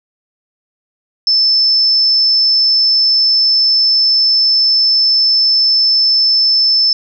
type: tone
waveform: sine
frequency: 5274 Hz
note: E8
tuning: in tune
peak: -8 dBFS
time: 1.27-6.93 s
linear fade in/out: 2 ms
effects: none